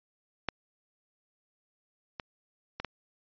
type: clicks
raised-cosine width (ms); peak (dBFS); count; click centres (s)
0.3; -13 / -20 / -19 / -19; 4; 0.487 / 2.198 / 2.8 / 2.847
effects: resampled to 11025 Hz